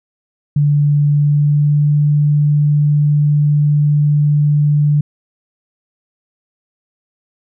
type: tone with pitch glide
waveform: sine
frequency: 146 to 147.53 Hz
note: D3 to D3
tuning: -10 to +8 cents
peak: -9 dBFS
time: 0.56-5.01 s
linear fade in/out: 5 ms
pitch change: +18 cents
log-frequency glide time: 1.1-1.95 s
effects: none